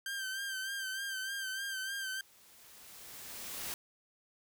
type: tone with vibrato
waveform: sawtooth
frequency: 1568 Hz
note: G6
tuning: in tune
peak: -33 dBFS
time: 0.06-2.21 s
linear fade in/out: 2 ms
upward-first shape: sine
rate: 3.3 Hz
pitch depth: 45 cents each way
type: noise with exponential growth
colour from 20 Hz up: white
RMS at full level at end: -39 dBFS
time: 1.34-3.74 s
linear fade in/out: 1 ms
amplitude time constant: 520 ms
effects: none